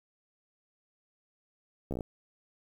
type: slowing click train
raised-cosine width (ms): 2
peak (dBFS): -22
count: 7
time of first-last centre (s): 1.91-2.008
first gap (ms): 14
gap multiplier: 1.06
effects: 9-bit